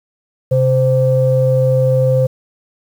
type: tone pair together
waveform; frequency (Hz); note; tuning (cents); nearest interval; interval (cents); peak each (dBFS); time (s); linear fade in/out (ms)
sine; 131.3 / 519; C3 / C5; +6 / -14; 2 octaves; 2380; -12; 0.51-2.27; 10
effects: tanh soft clip ceiling -2 dBFS + 7-bit